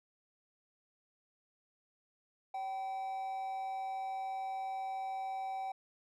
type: tone with amplitude modulation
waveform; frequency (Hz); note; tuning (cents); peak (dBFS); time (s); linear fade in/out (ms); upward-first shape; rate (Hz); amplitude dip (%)
triangle; 769; G5; -33; -33; 2.54-5.72; 5; sine; 217; 35
effects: none